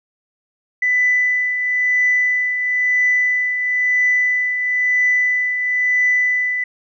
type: tone with tremolo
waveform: sine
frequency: 1993 Hz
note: B6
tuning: 15 cents sharp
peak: -11 dBFS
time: 0.82-6.64 s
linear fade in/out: 5 ms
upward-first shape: triangle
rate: 1 Hz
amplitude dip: 55%
effects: tanh soft clip ceiling -7 dBFS